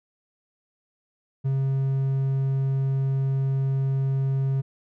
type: tone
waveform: triangle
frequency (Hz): 135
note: C#3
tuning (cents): -45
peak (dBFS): -19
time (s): 1.44-4.62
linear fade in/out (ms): 20
effects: none